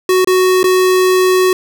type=tone with dropouts; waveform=square; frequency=370.4 Hz; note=F#4; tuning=2 cents sharp; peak=-9 dBFS; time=0.09-1.53 s; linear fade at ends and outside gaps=2 ms; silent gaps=0.246-0.273 / 0.631-0.641 s; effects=none